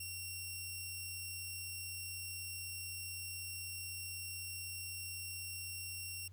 10% pulse tone, 2736 Hz, F7, 36 cents flat, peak -34 dBFS, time 0-6.28 s, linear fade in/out 5 ms, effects added 93 Hz sine -52 dBFS peak until 6.32 s + pink hiss -72 dBFS RMS until 6.32 s

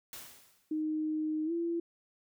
white noise with exponential decay, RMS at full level -43 dBFS, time 0.13-0.82 s, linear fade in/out 1 ms, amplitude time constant 150 ms
sine tone with pitch glide, 310 to 338.1 Hz, D#4 to E4, -6 to +44 cents, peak -30 dBFS, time 0.71-1.8 s, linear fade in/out 5 ms, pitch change +150 cents, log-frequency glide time 1.45-1.52 s
effects none

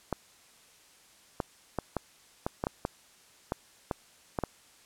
clicks, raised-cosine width 1 ms, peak -15 dBFS, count 12, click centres 0.127 / 1.402 / 1.787 / 1.967 / 2.465 / 2.639 / 2.669 / 2.851 / 3.521 / 3.912 / 4.388 / 4.437 s, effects white hiss -59 dBFS RMS until 4.85 s + low-pass 10000 Hz 12 dB/octave

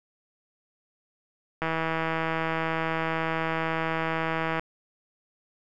click train, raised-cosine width 0.5 ms, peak -13 dBFS, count 483, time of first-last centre 1.62-4.595 s, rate 162 Hz, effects none

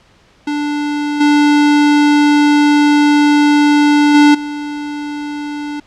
square tone with level steps, 293.7 Hz, D4, in tune, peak -16 / -8 / -5 / -21 dBFS, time 0.47-5.8 s, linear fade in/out 5 ms, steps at 1.2 / 4.14 / 4.34 s, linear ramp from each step 10 ms, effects pink hiss -49 dBFS RMS until 5.86 s + low-pass 5000 Hz 12 dB/octave

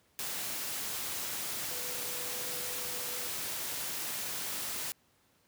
sine tone in noise, 493.9 Hz, B4, in tune, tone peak -48 dBFS, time 1.71-3.27 s, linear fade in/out 0 ms, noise white, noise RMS -37 dBFS, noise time 0.19-4.92 s, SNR -14 dB, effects pink hiss -69 dBFS RMS until 5.47 s + high-pass 80 Hz 12 dB/octave

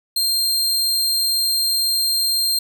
sawtooth tone, 4186 Hz, C8, in tune, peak -14 dBFS, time 0.16-2.59 s, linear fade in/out 5 ms, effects none

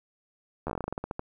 slowing click train, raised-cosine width 1 ms, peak -18 dBFS, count 15, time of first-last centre 0.67-1.194 s, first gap 12 ms, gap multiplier 1.16, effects 10-bit

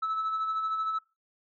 sine tone with tremolo, 1305 Hz, E6, 18 cents flat, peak -24 dBFS, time 0.02-0.99 s, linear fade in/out 10 ms, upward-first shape sine, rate 13 Hz, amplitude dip 45%, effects noise-tail reverb RT60 0.3 s tail -24 dB re dry + tanh soft clip ceiling -25 dBFS

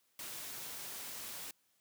white noise, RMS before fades -45 dBFS, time 0.19-1.51 s, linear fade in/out 2 ms, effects white hiss -75 dBFS RMS until 1.8 s + high-pass 80 Hz 12 dB/octave

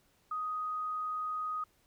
sine tone, 1249 Hz, D#6, 6 cents sharp, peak -33 dBFS, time 0.31-1.64 s, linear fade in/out 5 ms, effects pink hiss -70 dBFS RMS until 1.86 s

